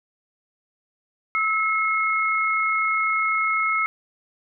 sine tone pair together, 1300 / 2168 Hz, E6 / C#7, -24 / -39 cents, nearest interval major sixth, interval 885 cents, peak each -22 dBFS, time 1.35-3.86 s, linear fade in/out 0 ms, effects none

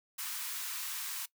white high-pass noise, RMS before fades -39 dBFS, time 0.18-1.26 s, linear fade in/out 10 ms, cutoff 930 Hz, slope 48 dB/octave, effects noise-tail reverb RT60 0.1 s tail -20 dB re dry

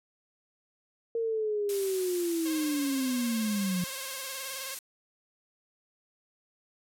sine linear sweep, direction down, 463 to 174.61 Hz, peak -27 dBFS, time 1.15-3.84 s, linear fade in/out 2 ms
blue noise, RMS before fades -36 dBFS, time 1.69-4.79 s, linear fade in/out 2 ms
5% pulse tone with vibrato, 534 Hz, C5, 35 cents sharp, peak -27 dBFS, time 2.45-4.75 s, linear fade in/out 10 ms, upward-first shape sine, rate 19 Hz, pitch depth 49 cents each way
effects low-pass 12000 Hz 12 dB/octave

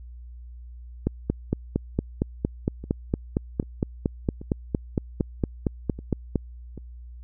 two click trains, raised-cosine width 3 ms, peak -9 / -24 dBFS, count 24 / 6, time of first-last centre 1.07-6.357 / 2.84-6.777 s, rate 4.35 / 1.27 Hz, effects added 60 Hz sine -39 dBFS peak until 7.23 s

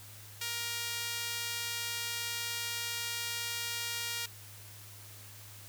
sawtooth tone with high-pass filter, 470 Hz, A#4, 14 cents sharp, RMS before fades -37 dBFS, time 0.41-4.26 s, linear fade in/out 5 ms, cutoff 2500 Hz, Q 0.75, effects added 103 Hz sine -52 dBFS peak until 5.68 s + white hiss -52 dBFS RMS until 5.68 s

